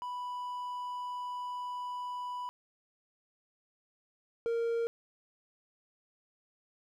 triangle tone pair in turn, 987.8 / 463.9 Hz, B5 / A#4, 0 / -8 cents, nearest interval octave + minor second, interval 1308 cents, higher first, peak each -34 / -27 dBFS, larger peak second, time 0.02-2.49 / 4.46-4.87 s, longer first, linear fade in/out 0 ms, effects none

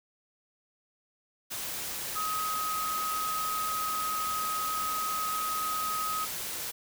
sine tone in noise, 1263 Hz, D#6, 26 cents sharp, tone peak -30 dBFS, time 2.15-6.26 s, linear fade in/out 20 ms, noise white, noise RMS -36 dBFS, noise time 1.5-6.72 s, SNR +3 dB, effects none

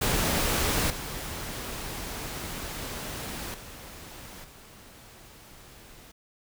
pink noise with level steps, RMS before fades -26 / -36 / -44 / -50 dBFS, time 0.01-6.12 s, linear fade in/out 10 ms, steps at 0.9 / 3.54 / 4.44 s, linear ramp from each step 2 ms, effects none

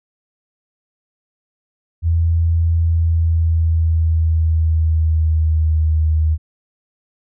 sine tone with pitch glide, 83.1 to 78.44 Hz, E2 to D#2, +15 to +15 cents, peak -12 dBFS, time 2.02-6.38 s, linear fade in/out 50 ms, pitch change -100 cents, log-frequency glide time 2.75-5.91 s, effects none

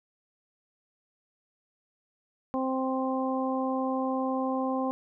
harmonic tone, 262 Hz, C4, 2 cents sharp, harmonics 1 / 2 / 3 / 4, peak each -29 / -32 / -34 / -35 dBFS, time 2.54-4.91 s, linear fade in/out 0 ms, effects none

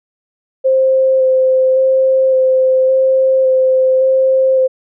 sine tone with vibrato, 523.3 Hz, C5, in tune, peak -8 dBFS, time 0.64-4.68 s, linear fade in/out 20 ms, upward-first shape square, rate 0.89 Hz, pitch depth 10 cents each way, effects none

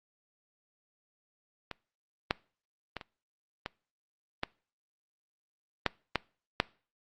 clicks, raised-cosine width 0.3 ms, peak -22 / -9 / -20 / -27 / -19 / -14 / -9 / -10 / -7 dBFS, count 9, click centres 1.713 / 2.309 / 2.967 / 3.012 / 3.661 / 4.434 / 5.863 / 6.157 / 6.601 s, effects noise-tail reverb RT60 0.4 s tail -23 dB re dry + Opus 48 kbps

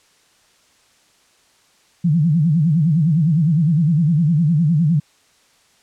sine tone with vibrato, 159.2 Hz, D#3, 40 cents sharp, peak -12 dBFS, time 2.04-5 s, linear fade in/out 10 ms, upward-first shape sine, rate 9.8 Hz, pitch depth 180 cents each way, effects white hiss -56 dBFS RMS until 5.82 s + low-pass 8000 Hz 12 dB/octave

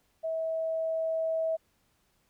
sine tone with level ramp, 647 Hz, E5, 32 cents flat, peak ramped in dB -29 to -26 dBFS, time 0.23-1.57 s, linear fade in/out 20 ms, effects pink hiss -71 dBFS RMS until 2.29 s

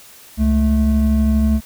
triangle tone pair together, 68.39 / 217.7 Hz, C#2 / A3, -23 / -18 cents, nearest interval octave + minor sixth, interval 2005 cents, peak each -13 dBFS, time 0.37-1.61 s, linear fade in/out 50 ms, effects white hiss -43 dBFS RMS until 1.65 s

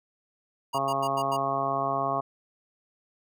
square tone bursts, 949 Hz, A#5, 31 cents sharp, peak -30 dBFS, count 5, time 0.73-1.369 s, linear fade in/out 10 ms, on 55 ms, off 91 ms
harmonic tone, 136.9 Hz, C#3, 21 cents flat, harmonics 1 / 2 / 3 / 4 / 5 / 6 / 7 / 8 / 9, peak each -38 / -38 / -37 / -38 / -29 / -35 / -39 / -29 / -39 dBFS, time 0.74-2.21 s, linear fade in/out 10 ms
effects none

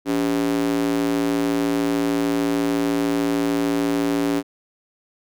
square tone with high-pass filter, 56.8 Hz, A#1, 44 cents flat, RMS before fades -21 dBFS, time 0.05-4.43 s, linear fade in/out 50 ms, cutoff 300 Hz, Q 3.6, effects none

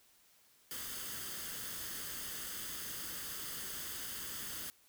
white noise with comb filter, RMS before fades -43 dBFS, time 0.71-4.7 s, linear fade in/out 0 ms, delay 0.62 ms, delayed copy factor +0.55, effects white hiss -67 dBFS RMS until 4.88 s

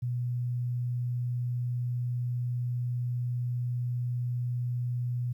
sine tone, 122.5 Hz, B2, 14 cents flat, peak -28 dBFS, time 0.02-5.33 s, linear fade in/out 10 ms, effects 11-bit

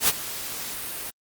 white noise with ADSR envelope, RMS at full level -18 dBFS, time 0-1.11 s, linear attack 83 ms, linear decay 33 ms, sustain -15 dB, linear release 18 ms, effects Opus 48 kbps

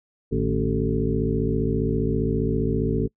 harmonic tone with a mistuned harmonic, 55 Hz, A1, in tune, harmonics 1 / 2 / 3 / 4 / 5 / 7 / 8, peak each -28 / -28 / -28 / -28 / -28 / -28 / -28 dBFS, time 0.31-3.08 s, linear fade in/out 20 ms, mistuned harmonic 3, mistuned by -130 cents, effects noise-tail reverb RT60 0.1 s tail -25 dB re dry

